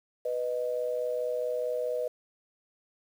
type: tone pair together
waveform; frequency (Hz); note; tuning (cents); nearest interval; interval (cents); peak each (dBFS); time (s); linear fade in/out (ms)
sine; 493.9 / 618.5; B4 / D#5; 0 / -10; major third; 390; -30 / -32; 0.25-2.08; 5
effects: 9-bit